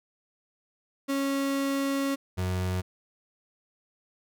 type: tone pair in turn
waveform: 35% pulse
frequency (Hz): 275.4 / 91.9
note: C#4 / F#2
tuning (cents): -11 / -11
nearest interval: octave + perfect fifth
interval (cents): 1900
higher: first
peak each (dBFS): -24 / -25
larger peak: first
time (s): 1.08-2.16 / 2.37-2.82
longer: first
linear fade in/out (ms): 20
effects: none